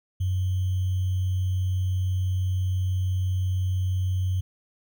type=tone with sample-and-hold; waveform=sine; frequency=92.6 Hz; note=F#2; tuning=2 cents sharp; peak=-22 dBFS; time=0.2-4.41 s; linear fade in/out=10 ms; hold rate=3150 Hz; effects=none

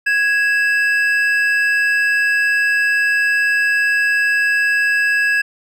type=tone pair together; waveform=triangle; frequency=1659.3 / 2637 Hz; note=G#6 / E7; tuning=-2 / 0 cents; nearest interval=minor sixth; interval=802 cents; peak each=-12 / -19 dBFS; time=0.06-5.42 s; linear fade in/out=10 ms; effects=none

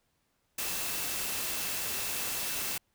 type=tone in noise; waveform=sine; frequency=2660 Hz; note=E7; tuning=15 cents sharp; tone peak=-45 dBFS; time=0.58-2.78 s; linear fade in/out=5 ms; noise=white; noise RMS=-34 dBFS; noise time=0.58-2.78 s; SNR=-14 dB; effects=pink hiss -75 dBFS RMS until 2.94 s

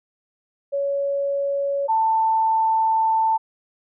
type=tone pair in turn; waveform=sine; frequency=560 / 888.9 Hz; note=C#5 / A5; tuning=+18 / +17 cents; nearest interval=minor sixth; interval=799 cents; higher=second; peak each=-20 / -16 dBFS; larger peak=second; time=0.72-1.88 / 1.88-3.38 s; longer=second; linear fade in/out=20 ms; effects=none

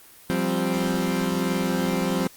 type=chord; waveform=30% pulse; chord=F suspended second; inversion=none; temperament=equal; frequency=174.61 / 196 / 261.6 Hz; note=F3 / G3 / C4; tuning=0 / 0 / 0 cents; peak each=-24 dBFS; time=0.3-2.27 s; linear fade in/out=0 ms; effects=white hiss -49 dBFS RMS until 2.36 s + Opus 24 kbps

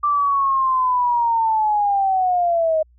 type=linear sweep; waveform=sine; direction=down; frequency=1179 to 622.3 Hz; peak=-15 dBFS; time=0.03-2.83 s; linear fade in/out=10 ms; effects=added 60 Hz sine -50 dBFS peak until 2.98 s

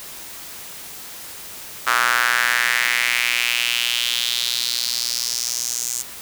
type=tone with high-pass filter sweep; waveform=square; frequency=60.1 Hz; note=B1; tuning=46 cents flat; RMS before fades=-21 dBFS; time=1.86-6.03 s; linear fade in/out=20 ms; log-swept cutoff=1300 to 7100 Hz; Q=3.3; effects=white hiss -36 dBFS RMS until 6.21 s

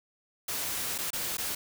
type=noise with dropouts; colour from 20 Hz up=white; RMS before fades=-33 dBFS; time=0.48-1.55 s; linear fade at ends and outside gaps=5 ms; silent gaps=0.98-0.985 / 1.105-1.131 / 1.371-1.381 s; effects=none

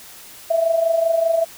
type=tone with amplitude modulation; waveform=sine; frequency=661 Hz; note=E5; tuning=5 cents sharp; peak=-12 dBFS; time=0.5-1.45 s; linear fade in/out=10 ms; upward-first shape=sine; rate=25.1 Hz; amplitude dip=65%; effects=white hiss -41 dBFS RMS until 1.57 s

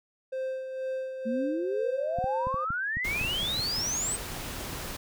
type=tone with tremolo; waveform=triangle; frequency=523.3 Hz; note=C5; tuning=in tune; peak=-27 dBFS; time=0.32-2.65 s; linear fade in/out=10 ms; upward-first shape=sine; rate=2.1 Hz; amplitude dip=50%
type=exponential sweep; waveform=sine; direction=up; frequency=220 to 8460 Hz; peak=-28 dBFS; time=1.25-4.17 s; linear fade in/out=20 ms
type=clicks; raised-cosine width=5 ms; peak=-24 dBFS; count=11; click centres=2.187 / 2.242 / 2.47 / 2.543 / 2.705 / 2.97 / 3.213 / 3.249 / 3.431 / 3.595 / 3.784 s
type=noise; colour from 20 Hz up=pink; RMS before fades=-37 dBFS; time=3.04-4.97 s; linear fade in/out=10 ms
effects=none

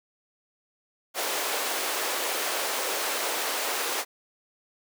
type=high-pass noise; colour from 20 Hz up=pink; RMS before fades=-29 dBFS; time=1.14-4.05 s; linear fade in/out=50 ms; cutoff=400 Hz; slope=24 dB/octave; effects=none

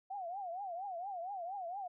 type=tone with vibrato; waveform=sine; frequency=740 Hz; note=F#5; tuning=in tune; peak=-39 dBFS; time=0.1-1.88 s; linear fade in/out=10 ms; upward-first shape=triangle; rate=4.3 Hz; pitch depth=200 cents each way; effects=none

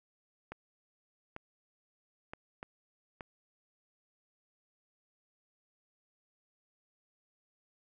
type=clicks; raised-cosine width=0.5 ms; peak=-27 dBFS; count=5; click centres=0.52 / 1.364 / 2.335 / 2.629 / 3.208 s; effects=none

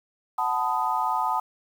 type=chord; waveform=sine; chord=B dominant seventh; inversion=second; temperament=equal with one note detuned; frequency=740 / 880 / 1004.5 / 1244.5 Hz; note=F#5 / A5 / B5 / D#6; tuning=0 / 0 / +29 / 0 cents; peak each=-30 / -26 / -28 / -29 dBFS; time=0.38-1.4 s; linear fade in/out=5 ms; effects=8-bit

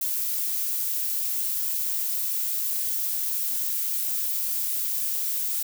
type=noise; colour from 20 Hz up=violet; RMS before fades=-27 dBFS; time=0.01-5.63 s; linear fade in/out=5 ms; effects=none

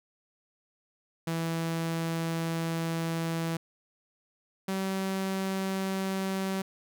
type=tone pair in turn; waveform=sawtooth; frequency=164.81 / 191.67 Hz; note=E3 / G3; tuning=0 / -39 cents; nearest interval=minor third; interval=261 cents; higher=second; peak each=-25 dBFS; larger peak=neither; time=1.27-3.57 / 4.68-6.62 s; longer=first; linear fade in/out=5 ms; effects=none

